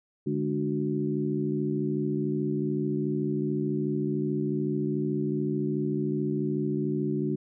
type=harmonic tone with a mistuned harmonic; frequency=73.7 Hz; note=D2; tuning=7 cents sharp; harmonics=2 / 3 / 4 / 5; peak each=-31 / -31 / -31 / -31 dBFS; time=0.26-7.36 s; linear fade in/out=10 ms; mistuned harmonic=3; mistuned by=-89 cents; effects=none